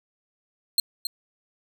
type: tone with echo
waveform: sawtooth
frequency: 4186 Hz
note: C8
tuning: in tune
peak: -14 dBFS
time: 0.78-0.8 s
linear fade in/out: 2 ms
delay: 270 ms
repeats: 1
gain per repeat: -9 dB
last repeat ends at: 1.07 s
effects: none